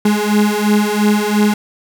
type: beating tone pair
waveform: 35% pulse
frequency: 207.7 / 210.6 Hz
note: G#3 / G#3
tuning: 0 / +24 cents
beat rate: 2.9 Hz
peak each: -13 dBFS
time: 0.05-1.54 s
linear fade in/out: 5 ms
effects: none